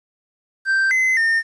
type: tone with pitch steps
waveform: triangle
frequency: 1566 / 2047 / 1819 Hz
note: G6 / C7 / A#6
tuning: -2 / -38 / -43 cents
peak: -13 dBFS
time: 0.65-1.43 s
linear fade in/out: 50 ms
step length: 260 ms
effects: resampled to 22050 Hz + 9-bit